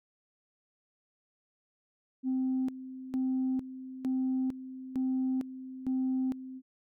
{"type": "tone with tremolo", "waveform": "sine", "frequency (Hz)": 260, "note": "C4", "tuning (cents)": -11, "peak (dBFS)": -26, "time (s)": [2.23, 6.62], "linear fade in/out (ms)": 50, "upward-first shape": "square", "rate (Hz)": 1.1, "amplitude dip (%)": 80, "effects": ["tanh soft clip ceiling -24 dBFS"]}